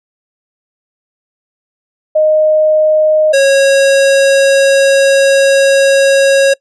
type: tone pair in turn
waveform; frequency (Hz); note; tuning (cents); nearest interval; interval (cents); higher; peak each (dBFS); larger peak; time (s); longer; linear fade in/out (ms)
sine / square; 619 / 548; D#5 / C#5; -9 / -20; major second; 211; first; -6; neither; 2.15-3.33 / 3.33-6.54; second; 10
effects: noise-tail reverb RT60 0.1 s tail -24 dB re dry + resampled to 22050 Hz